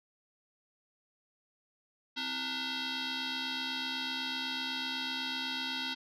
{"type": "tone with frequency modulation", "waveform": "sine", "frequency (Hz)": 260, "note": "C4", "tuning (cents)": -11, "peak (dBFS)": -32, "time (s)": [2.16, 5.95], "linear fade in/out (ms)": 20, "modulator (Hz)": 588, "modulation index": 7.4, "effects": ["tanh soft clip ceiling -30 dBFS"]}